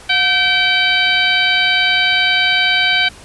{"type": "harmonic tone with a mistuned harmonic", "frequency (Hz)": 770, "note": "G5", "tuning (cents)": -31, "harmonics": [1, 2, 3, 4, 5, 6], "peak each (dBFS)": [-23, -17, -16, -17, -20, -24], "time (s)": [0.09, 3.09], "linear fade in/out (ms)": 10, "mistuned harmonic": 1, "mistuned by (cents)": -110, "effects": ["pink hiss -39 dBFS RMS until 3.24 s", "resampled to 24000 Hz"]}